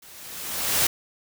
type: noise with level ramp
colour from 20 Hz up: white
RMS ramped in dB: -48 to -19 dBFS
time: 0.02-0.87 s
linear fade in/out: 5 ms
effects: none